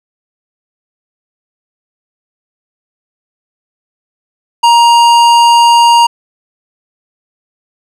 triangle tone with hard clipping, 940 Hz, A#5, 14 cents sharp, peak -5 dBFS, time 4.63-6.07 s, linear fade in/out 10 ms, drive 18 dB, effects none

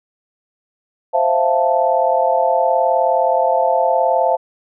sine chord, F major seventh, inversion second, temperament equal, 523.3 / 659.3 / 698.5 / 880 Hz, C5 / E5 / F5 / A5, 0 / 0 / 0 / 0 cents, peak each -18 dBFS, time 1.13-4.37 s, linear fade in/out 20 ms, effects none

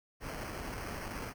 pink noise with sample-and-hold, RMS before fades -41 dBFS, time 0.2-1.34 s, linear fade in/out 50 ms, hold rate 3675 Hz, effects none

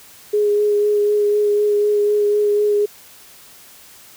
sine tone with vibrato, 415.3 Hz, G#4, in tune, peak -13 dBFS, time 0.33-2.86 s, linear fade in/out 10 ms, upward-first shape sine, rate 4 Hz, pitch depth 14 cents each way, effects white hiss -44 dBFS RMS until 4.16 s

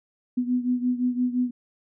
sine beating tone pair, 246.9 / 252.7 Hz, B3 / B3, 0 / +40 cents, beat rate 5.8 Hz, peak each -23 / -27 dBFS, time 0.37-1.51 s, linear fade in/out 10 ms, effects none

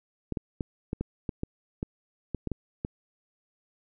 clicks, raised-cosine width 3 ms, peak -17 dBFS, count 12, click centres 0.323 / 0.372 / 0.608 / 0.931 / 1.01 / 1.292 / 1.434 / 1.829 / 2.347 / 2.473 / 2.517 / 2.849 s, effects none

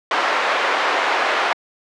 white band-pass noise, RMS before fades -19 dBFS, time 0.11-1.53 s, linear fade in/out 2 ms, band 490 to 1600 Hz, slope 12 dB/octave, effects high-pass 300 Hz 12 dB/octave + low-pass 6000 Hz 12 dB/octave

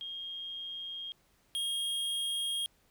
sine / square tone pair in turn, 3237 / 3252 Hz, G#7 / G#7, -45 / -37 cents, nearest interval unison, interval 8 cents, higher second, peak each -38 / -32 dBFS, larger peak second, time 0.01-1.12 / 1.55-2.66 s, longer neither, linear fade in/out 0 ms, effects pink hiss -69 dBFS RMS until 2.9 s

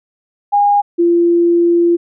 sine tone pair in turn, 816 / 343.1 Hz, G#5 / F4, -31 / -31 cents, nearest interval octave + minor third, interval 1500 cents, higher first, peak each -8 dBFS, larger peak neither, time 0.52-0.82 / 0.98-1.97 s, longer second, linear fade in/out 20 ms, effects none

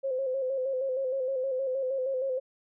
sine tone with vibrato, 526 Hz, C5, 9 cents sharp, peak -27 dBFS, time 0.03-2.4 s, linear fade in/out 20 ms, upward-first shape square, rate 6.4 Hz, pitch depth 48 cents each way, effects none

